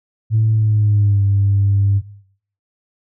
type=tone with pitch glide; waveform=sine; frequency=110 to 99.71 Hz; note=A2 to G2; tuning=0 to +30 cents; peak=-10 dBFS; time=0.3-2.02 s; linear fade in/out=50 ms; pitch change=-170 cents; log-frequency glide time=0.53-1.22 s; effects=noise-tail reverb RT60 0.6 s tail -18 dB re dry + tanh soft clip ceiling -7 dBFS